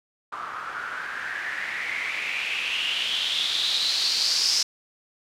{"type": "noise with low-pass filter sweep", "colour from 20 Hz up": "blue", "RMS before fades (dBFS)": -27, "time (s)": [0.32, 4.63], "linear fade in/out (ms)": 5, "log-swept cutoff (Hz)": [1200, 5300], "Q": 6.1, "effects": []}